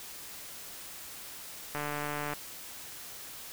click train, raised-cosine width 0.5 ms, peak -20 dBFS, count 87, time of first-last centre 1.75-2.335 s, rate 147 Hz, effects white hiss -45 dBFS RMS until 3.52 s

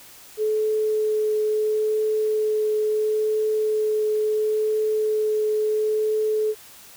sine tone with vibrato, 429.8 Hz, A4, 41 cents flat, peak -19 dBFS, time 0.37-6.55 s, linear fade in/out 50 ms, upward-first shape triangle, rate 0.73 Hz, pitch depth 9 cents each way, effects white hiss -46 dBFS RMS until 6.96 s

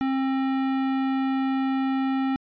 sine tone with hard clipping, 266.6 Hz, C4, 33 cents sharp, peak -24 dBFS, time 0.01-2.36 s, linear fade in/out 0 ms, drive 16 dB, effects resampled to 11025 Hz

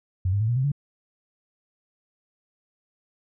sine tone with pitch steps, 92.5 / 100.87 / 110 / 119.96 / 130.81 / 142.65 Hz, F#2 / G2 / A2 / B2 / C3 / C#3, 0 / +50 / 0 / -50 / 0 / +50 cents, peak -20 dBFS, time 0.25-0.718 s, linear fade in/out 5 ms, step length 78 ms, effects none

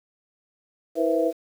sine tone cluster, 325 / 479.3 / 511 / 663 Hz, E4 / A#4 / C5 / E5, -24 / +48 / -41 / +10 cents, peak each -25 dBFS, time 0.95-1.33 s, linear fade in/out 50 ms, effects 8-bit

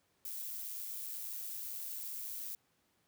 violet noise with amplitude modulation, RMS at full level -41 dBFS, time 0.25-2.55 s, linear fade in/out 2 ms, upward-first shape sine, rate 108 Hz, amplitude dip 35%, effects pink hiss -75 dBFS RMS until 3.07 s + high-pass 100 Hz 12 dB/octave

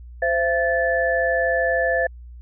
sine tone cluster, 520 / 673 / 1744 Hz, C5 / E5 / A6, -11 / +36 / -16 cents, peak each -22 dBFS, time 0.22-2.07 s, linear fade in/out 5 ms, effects added 60 Hz sine -37 dBFS peak until 2.41 s

